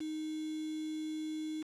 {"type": "tone with quantisation", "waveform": "sine", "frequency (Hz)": 311.1, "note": "D#4", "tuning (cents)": 0, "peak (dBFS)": -36, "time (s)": [0, 1.63], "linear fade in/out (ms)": 10, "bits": 8, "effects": ["low-pass 9000 Hz 12 dB/octave"]}